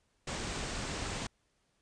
pink low-pass noise, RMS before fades -38 dBFS, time 0.27-1.27 s, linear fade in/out 5 ms, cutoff 8900 Hz, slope 96 dB/octave, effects pink hiss -75 dBFS RMS until 1.81 s + resampled to 22050 Hz

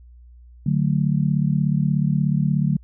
sine chord, D major, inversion none, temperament just, 146.83 / 183.54 / 220.2 Hz, D3 / F#3 / A3, 0 / -14 / +2 cents, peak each -19 / -22 / -25 dBFS, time 0.66-2.77 s, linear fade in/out 5 ms, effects added 60 Hz sine -43 dBFS peak until 2.83 s

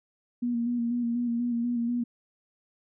sine tone with vibrato, 238.1 Hz, A#3, 37 cents sharp, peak -25 dBFS, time 0.42-2.04 s, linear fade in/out 10 ms, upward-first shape square, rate 4.1 Hz, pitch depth 28 cents each way, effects none

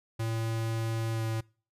square tone with pitch glide, 113.1 to 111.99 Hz, A2 to A2, +48 to +31 cents, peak -30 dBFS, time 0.19-1.41 s, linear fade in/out 10 ms, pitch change -17 cents, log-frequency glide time 1.13-1.23 s, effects noise-tail reverb RT60 0.4 s tail -25 dB re dry + resampled to 32000 Hz

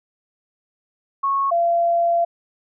sine tone pair in turn, 1100 / 683.8 Hz, C#6 / F5, -14 / -37 cents, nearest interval minor sixth, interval 823 cents, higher first, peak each -17 / -15 dBFS, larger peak second, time 1.23-1.51 / 1.51-2.25 s, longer second, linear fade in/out 10 ms, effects none

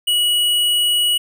sine tone with tanh clipping, 2920 Hz, F#7, 24 cents flat, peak -15 dBFS, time 0.07-1.18 s, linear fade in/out 10 ms, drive 18 dB, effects none

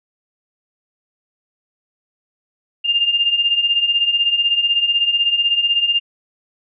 sine beating tone pair, 2794 / 2810 Hz, F7 / F7, 0 / +10 cents, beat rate 16 Hz, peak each -20 / -15 dBFS, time 2.84-6 s, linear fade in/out 20 ms, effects none

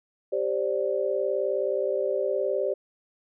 sine chord, G suspended fourth, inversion none, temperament equal with one note detuned, 392 / 528.1 / 587.3 Hz, G4 / C5 / D5, 0 / +16 / 0 cents, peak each -28 dBFS, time 0.32-2.74 s, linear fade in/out 10 ms, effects none

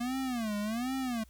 square tone with vibrato, 234 Hz, A#3, 7 cents sharp, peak -32 dBFS, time 0-1.24 s, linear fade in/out 10 ms, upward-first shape sine, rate 1.3 Hz, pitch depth 220 cents each way, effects added 60 Hz sine -55 dBFS peak until 1.29 s + white hiss -66 dBFS RMS until 1.29 s

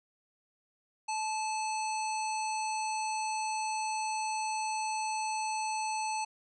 harmonic tone, 870 Hz, A5, 20 cents flat, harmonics 1 / 3 / 5 / 7 / 9 / 10, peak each -32 / -40 / -44 / -44 / -46 / -50 dBFS, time 1.08-6.25 s, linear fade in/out 10 ms, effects none

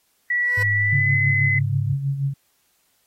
sine tone with pitch glide, 1945 to 2033 Hz, B6 to B6, -27 to +50 cents, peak -18 dBFS, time 0.3-1.59 s, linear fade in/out 5 ms, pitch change +77 cents, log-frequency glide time 0.7-1.15 s
15% pulse tone with exponential growth, 499.9 Hz, B4, 21 cents sharp, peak -20 dBFS, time 0.33-0.63 s, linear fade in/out 5 ms, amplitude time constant 64 ms
sine tone, 103.83 Hz, G#2, in tune, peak -22 dBFS, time 0.57-1.94 s, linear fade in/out 10 ms
sine tone with tremolo, 138.59 Hz, C#3, in tune, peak -18 dBFS, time 0.92-2.34 s, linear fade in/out 10 ms, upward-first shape sine, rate 6.2 Hz, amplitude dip 60%
effects white hiss -65 dBFS RMS until 3.06 s + AAC 48 kbps

